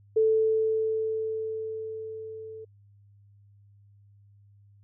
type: tone with level ramp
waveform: sine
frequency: 440 Hz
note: A4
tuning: in tune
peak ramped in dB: -18 to -39 dBFS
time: 0.16-2.65 s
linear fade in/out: 10 ms
effects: added 101 Hz sine -54 dBFS peak until 4.83 s